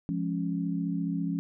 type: chord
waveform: sine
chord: Db major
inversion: first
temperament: just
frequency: 173.24 / 207.9 / 277.2 Hz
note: F3 / Ab3 / Db4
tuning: -14 / +2 / 0 cents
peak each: -30 / -35 / -32 dBFS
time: 0.09-1.39 s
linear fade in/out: 0 ms
effects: none